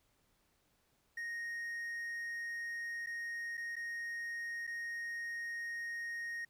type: tone with dropouts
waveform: triangle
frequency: 1864.7 Hz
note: A#6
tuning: in tune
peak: -37 dBFS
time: 1.17-6.45 s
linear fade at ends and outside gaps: 5 ms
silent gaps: 3.062-3.069 / 3.572-3.576 / 3.757-3.764 / 4.669-4.674 s
effects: pink hiss -75 dBFS RMS until 6.49 s